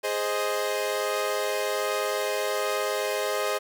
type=chord; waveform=sawtooth; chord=Ab major; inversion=none; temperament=equal; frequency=415.3 / 523.3 / 622.3 Hz; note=Ab4 / C5 / Eb5; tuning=0 / 0 / 0 cents; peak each=-26 dBFS; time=0.03-3.59 s; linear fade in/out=20 ms; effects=none